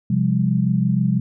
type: chord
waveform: sine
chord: C suspended fourth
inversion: none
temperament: equal with one note detuned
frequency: 130.81 / 174.61 / 200.8 Hz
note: C3 / F3 / G3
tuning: 0 / 0 / +42 cents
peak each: -20 dBFS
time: 0.1-1.2 s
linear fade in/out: 5 ms
effects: none